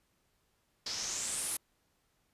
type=noise with low-pass filter sweep; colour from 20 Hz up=white; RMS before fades=-37 dBFS; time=0.86-1.57 s; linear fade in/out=5 ms; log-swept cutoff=4900 to 11000 Hz; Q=4.5; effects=pink hiss -75 dBFS RMS until 2.33 s + resampled to 32000 Hz